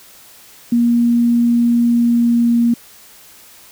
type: tone with pitch glide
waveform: sine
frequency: 236.9 to 235.5 Hz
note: A#3 to A#3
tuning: +28 to +18 cents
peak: -10 dBFS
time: 0.72-2.74 s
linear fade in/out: 5 ms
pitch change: -10 cents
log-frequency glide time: 1.85-2.58 s
effects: white hiss -43 dBFS RMS until 3.71 s